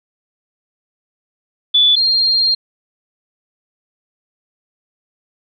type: tone pair in turn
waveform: sine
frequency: 3465 / 4205 Hz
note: A7 / C8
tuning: -27 / +8 cents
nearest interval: minor third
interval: 335 cents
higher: second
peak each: -8 / -11 dBFS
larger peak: first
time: 1.74-1.96 / 1.96-2.55 s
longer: second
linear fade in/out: 10 ms
effects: none